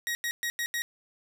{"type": "tone bursts at uneven times", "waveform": "sawtooth", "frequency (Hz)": 1891, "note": "A#6", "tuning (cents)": 24, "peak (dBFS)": -25, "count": 5, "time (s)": [[0.07, 0.15], [0.24, 0.31], [0.43, 0.5], [0.59, 0.66], [0.74, 0.82]], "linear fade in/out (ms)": 0, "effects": []}